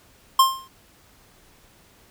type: tone with exponential decay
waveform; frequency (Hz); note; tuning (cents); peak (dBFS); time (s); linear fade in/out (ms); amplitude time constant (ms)
square; 1059; C6; +21; -10; 0.39-0.68; 5; 62
effects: pink hiss -55 dBFS RMS until 2.1 s